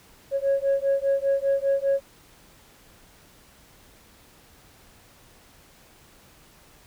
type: beating tone pair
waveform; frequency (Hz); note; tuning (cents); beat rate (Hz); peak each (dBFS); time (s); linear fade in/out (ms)
sine; 548 / 553; C#5 / C#5; -20 / -4; 5; -22; 0.31-2.01; 50
effects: tanh soft clip ceiling -16 dBFS + pink hiss -54 dBFS RMS until 6.86 s